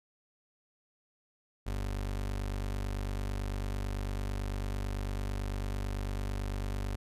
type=tone; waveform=30% pulse; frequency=49 Hz; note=G1; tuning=in tune; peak=-30 dBFS; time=1.66-6.96 s; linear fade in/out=10 ms; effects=resampled to 32000 Hz